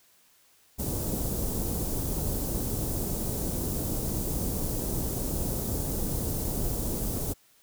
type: band-stop noise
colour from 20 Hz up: pink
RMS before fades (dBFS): -30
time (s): 0.78-7.34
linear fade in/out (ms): 20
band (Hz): 470 to 9300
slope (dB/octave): 12
effects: white hiss -62 dBFS RMS until 7.62 s

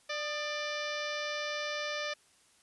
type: harmonic tone with a mistuned harmonic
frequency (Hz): 592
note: D5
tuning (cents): +14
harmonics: 1 / 2 / 3 / 4 / 5 / 6 / 7 / 8 / 9 / 10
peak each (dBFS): -38 / -42 / -40 / -41 / -46 / -44 / -49 / -47 / -48 / -50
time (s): 0.09-2.14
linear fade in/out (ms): 10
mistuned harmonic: 2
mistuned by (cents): +58
effects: white hiss -65 dBFS RMS until 2.62 s + resampled to 24000 Hz

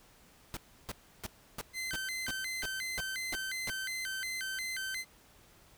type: noise bursts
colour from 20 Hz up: pink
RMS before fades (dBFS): -39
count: 10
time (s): 0.54-3.7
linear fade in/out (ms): 0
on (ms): 28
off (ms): 320
type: tone with vibrato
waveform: sawtooth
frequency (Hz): 1784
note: A6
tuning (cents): +23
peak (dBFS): -32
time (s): 1.73-5.05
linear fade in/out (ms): 50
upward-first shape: square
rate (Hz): 2.8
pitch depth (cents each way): 250
effects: pink hiss -61 dBFS RMS until 5.77 s

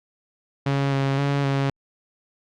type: tone with pitch steps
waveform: sawtooth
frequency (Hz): 138.8 / 136.8 / 141 / 137.7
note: C#3 / C#3 / C#3 / C#3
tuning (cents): +3 / -23 / +30 / -11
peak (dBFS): -16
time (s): 0.66-1.7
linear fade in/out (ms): 5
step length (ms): 260
effects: low-pass 4000 Hz 12 dB/octave + Opus 48 kbps

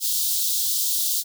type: high-pass noise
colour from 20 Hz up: white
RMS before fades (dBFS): -23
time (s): 0-1.24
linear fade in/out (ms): 50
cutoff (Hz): 3400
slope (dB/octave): 48
effects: none

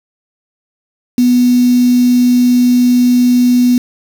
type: tone with quantisation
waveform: sine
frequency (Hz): 246.5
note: B3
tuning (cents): -3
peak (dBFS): -6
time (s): 1.18-3.78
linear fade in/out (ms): 2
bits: 4
effects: none

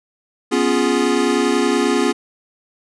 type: chord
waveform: square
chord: C# dominant seventh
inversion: third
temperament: equal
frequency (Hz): 246.9 / 277.2 / 349.2 / 415.3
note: B3 / C#4 / E#4 / G#4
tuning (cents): 0 / 0 / 0 / 0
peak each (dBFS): -21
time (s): 0.51-2.13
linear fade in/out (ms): 20
effects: resampled to 22050 Hz

